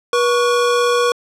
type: tone pair together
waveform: square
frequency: 483.5 / 1116 Hz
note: B4 / C#6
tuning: -37 / +11 cents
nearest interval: octave + major second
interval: 1448 cents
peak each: -15 / -19 dBFS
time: 0.13-1.12 s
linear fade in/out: 2 ms
effects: low-pass 8000 Hz 12 dB/octave